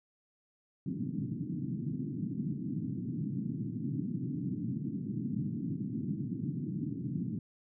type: band-pass noise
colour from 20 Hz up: pink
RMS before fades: -36 dBFS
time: 0.86-7.39 s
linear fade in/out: 2 ms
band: 120 to 300 Hz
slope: 48 dB/octave
effects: none